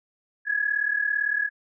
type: tone pair together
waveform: sine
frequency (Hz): 1661.2 / 1699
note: G#6 / G#6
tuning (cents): 0 / +39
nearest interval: unison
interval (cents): 39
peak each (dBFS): -25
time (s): 0.45-1.5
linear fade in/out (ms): 50
effects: none